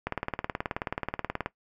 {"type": "click train", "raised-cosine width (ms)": 0.5, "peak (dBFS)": -14, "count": 27, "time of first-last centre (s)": [0.07, 1.46], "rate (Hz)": 18.7, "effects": ["noise-tail reverb RT60 0.1 s tail -18 dB re dry"]}